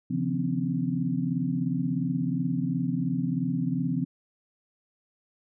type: tone cluster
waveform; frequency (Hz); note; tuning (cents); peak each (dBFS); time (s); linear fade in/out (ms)
sine; 135.6 / 156 / 172.5 / 254.5 / 277.4; C#3 / D#3 / F3 / C4 / C#4; -38 / +5 / -21 / -48 / +1; -32 / -36 / -29 / -29 / -35; 0.1-4.05; 10
effects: none